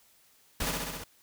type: noise with echo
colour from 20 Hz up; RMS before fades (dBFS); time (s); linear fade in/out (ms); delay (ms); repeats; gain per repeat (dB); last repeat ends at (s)
pink; -31; 0.6-0.71; 5; 66; 5; -2; 1.04
effects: white hiss -63 dBFS RMS until 1.22 s

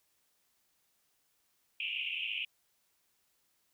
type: band-pass noise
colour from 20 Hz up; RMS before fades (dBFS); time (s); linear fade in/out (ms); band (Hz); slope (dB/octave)
white; -37; 1.8-2.45; 2; 2400 to 3000; 96
effects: white hiss -75 dBFS RMS until 3.73 s

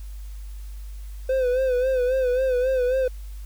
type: tone with vibrato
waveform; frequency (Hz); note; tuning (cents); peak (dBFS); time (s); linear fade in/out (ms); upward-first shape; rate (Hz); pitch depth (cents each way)
triangle; 510; C5; -44; -17; 1.29-3.08; 5; sine; 3.7; 66
effects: added 50 Hz sine -33 dBFS peak until 3.45 s + white hiss -54 dBFS RMS until 3.45 s

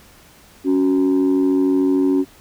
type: tone pair together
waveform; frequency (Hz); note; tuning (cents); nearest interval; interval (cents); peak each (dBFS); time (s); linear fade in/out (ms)
sine; 278.7 / 372; C#4 / F#4; +9 / +9; perfect fourth; 500; -13 / -17; 0.64-2.25; 50
effects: tanh soft clip ceiling -10 dBFS + pink hiss -48 dBFS RMS until 2.4 s

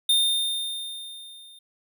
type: tone with level ramp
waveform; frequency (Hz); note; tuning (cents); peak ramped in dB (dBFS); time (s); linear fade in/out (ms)
square; 3632; A#7; -46; -17 to -47; 0.09-1.59; 5
effects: none

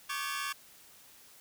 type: tone cluster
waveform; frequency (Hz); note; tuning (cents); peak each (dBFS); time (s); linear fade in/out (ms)
sawtooth; 1112 / 1189 / 1554 / 1699 / 2741; C#6 / D6 / G6 / G#6 / F7; +5 / +21 / -16 / +39 / -33; -35 / -37 / -39 / -37 / -39; 0.09-0.53; 10
effects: white hiss -57 dBFS RMS until 1.4 s

